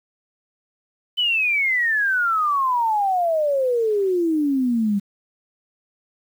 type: exponential sweep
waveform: sine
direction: down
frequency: 3040 to 196 Hz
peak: -17 dBFS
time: 1.17-5 s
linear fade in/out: 20 ms
effects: 8-bit